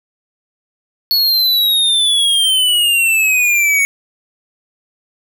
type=exponential sweep; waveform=square; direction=down; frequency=4408 to 2217 Hz; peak=-11 dBFS; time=1.11-3.85 s; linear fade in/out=0 ms; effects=none